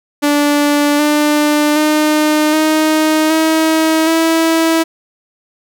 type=tone with pitch steps; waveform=sawtooth; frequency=291.3 / 297.9 / 304.7 / 311.7 / 318.8 / 326 Hz; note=D4 / D4 / D#4 / D#4 / D#4 / E4; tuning=-14 / +25 / -36 / +3 / +42 / -19 cents; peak=-6 dBFS; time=0.22-4.84 s; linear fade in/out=20 ms; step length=770 ms; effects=none